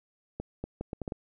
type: accelerating click train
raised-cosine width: 2 ms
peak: -21 dBFS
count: 7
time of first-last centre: 0.4-1.122 s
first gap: 240 ms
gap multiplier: 0.71
effects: none